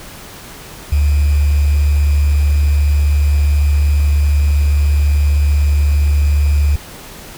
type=tone with sample-and-hold; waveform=sine; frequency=72.8 Hz; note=D2; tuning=15 cents flat; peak=-9 dBFS; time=0.92-6.76 s; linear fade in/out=5 ms; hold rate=2450 Hz; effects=pink hiss -34 dBFS RMS until 7.37 s